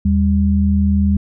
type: tone pair together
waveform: sine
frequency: 79.2 / 199.57 Hz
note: D#2 / G3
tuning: +31 / +31 cents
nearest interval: octave + major third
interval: 1600 cents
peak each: -14 dBFS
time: 0.05-1.17 s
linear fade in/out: 5 ms
effects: none